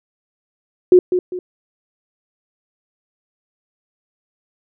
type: tone with echo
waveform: sine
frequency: 363.1 Hz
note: F#4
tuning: 33 cents flat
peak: -4 dBFS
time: 0.92-0.99 s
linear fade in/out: 2 ms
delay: 200 ms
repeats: 2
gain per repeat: -9 dB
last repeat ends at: 1.39 s
effects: none